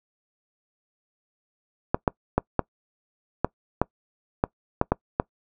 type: clicks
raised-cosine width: 1 ms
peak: -5 dBFS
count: 10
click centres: 1.945 / 2.078 / 2.38 / 2.593 / 3.446 / 3.816 / 4.439 / 4.814 / 4.92 / 5.199 s
effects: noise-tail reverb RT60 0.1 s tail -24 dB re dry